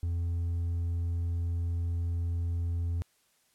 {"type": "tone with hard clipping", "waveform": "sine", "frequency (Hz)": 85.4, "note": "F2", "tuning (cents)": -38, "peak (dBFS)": -29, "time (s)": [0.03, 3.02], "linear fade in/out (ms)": 0, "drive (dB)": 2, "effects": ["white hiss -69 dBFS RMS until 3.54 s", "low-pass 12000 Hz 12 dB/octave"]}